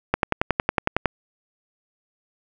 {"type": "click train", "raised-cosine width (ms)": 0.5, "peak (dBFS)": -3, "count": 11, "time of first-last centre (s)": [0.14, 1.057], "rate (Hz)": 10.9, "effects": []}